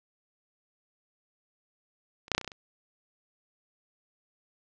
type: clicks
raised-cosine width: 0.2 ms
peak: -30 / -8 / -8 / -9 / -21 / -22 / -19 / -28 dBFS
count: 8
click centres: 2.281 / 2.317 / 2.349 / 2.38 / 2.413 / 2.446 / 2.477 / 2.518 s
effects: low-pass 7000 Hz 12 dB/octave